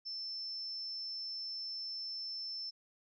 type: tone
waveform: sine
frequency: 5310 Hz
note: E8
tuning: 12 cents sharp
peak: -39 dBFS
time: 0.05-2.71 s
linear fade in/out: 20 ms
effects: none